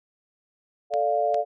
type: chord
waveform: sine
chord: D minor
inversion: second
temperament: equal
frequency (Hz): 440 / 587.3 / 698.5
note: A4 / D5 / F5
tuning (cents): 0 / 0 / 0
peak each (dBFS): -28 / -25 / -23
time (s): 0.9-1.45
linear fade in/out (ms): 50
type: clicks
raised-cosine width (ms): 0.2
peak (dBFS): -21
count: 2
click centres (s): 0.938 / 1.344
effects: none